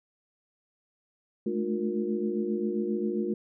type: tone cluster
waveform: sine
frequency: 212.5 / 220 / 303.6 / 357.3 / 468.7 Hz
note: G#3 / A3 / D#4 / F4 / A#4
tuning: +40 / 0 / -42 / +40 / +9 cents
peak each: -32 / -34 / -37 / -30 / -37 dBFS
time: 1.46-3.34 s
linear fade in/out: 5 ms
effects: none